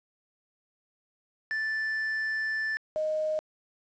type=tone pair in turn; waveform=triangle / sine; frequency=1760 / 620.6 Hz; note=A6 / D#5; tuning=0 / -5 cents; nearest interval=octave + tritone; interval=1805 cents; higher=first; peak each=-26 dBFS; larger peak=neither; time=1.51-2.77 / 2.96-3.39 s; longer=first; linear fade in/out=0 ms; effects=resampled to 16000 Hz + 9-bit